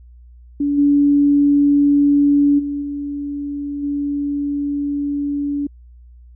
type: tone with level steps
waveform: sine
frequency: 286.6 Hz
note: D4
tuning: 42 cents flat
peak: -15 / -10 / -20 / -22 / -18 dBFS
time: 0.6-5.67 s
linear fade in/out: 5 ms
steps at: 0.77 / 2.58 / 2.81 / 3.82 s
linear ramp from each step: 20 ms
effects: added 60 Hz sine -40 dBFS peak until 6.35 s